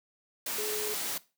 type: tone in noise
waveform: sine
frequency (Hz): 423.7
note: G#4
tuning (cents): +35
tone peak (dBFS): -34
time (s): 0.58-0.94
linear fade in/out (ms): 5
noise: white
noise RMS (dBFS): -34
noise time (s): 0.46-1.18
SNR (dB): -3
effects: noise-tail reverb RT60 0.3 s tail -19 dB re dry + high-pass 150 Hz 12 dB/octave